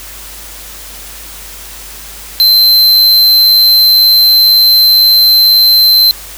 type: tone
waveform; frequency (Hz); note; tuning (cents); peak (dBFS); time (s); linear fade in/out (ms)
square; 4099; C8; -36; -4; 2.4-6.11; 0
effects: added 50 Hz sine -34 dBFS peak until 6.37 s + white hiss -29 dBFS RMS until 6.37 s